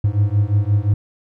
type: beating tone pair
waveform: triangle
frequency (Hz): 100.1 / 105.8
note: G2 / G#2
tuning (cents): +37 / +33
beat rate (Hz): 5.7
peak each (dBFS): -15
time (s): 0.04-0.94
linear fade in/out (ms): 5
effects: none